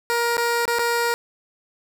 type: tone with dropouts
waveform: 15% pulse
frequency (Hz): 471.5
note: A#4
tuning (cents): +20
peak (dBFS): -13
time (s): 0.1-1.14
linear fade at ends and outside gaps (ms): 0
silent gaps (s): 0.369-0.379 / 0.654-0.679 / 0.787-0.793
effects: none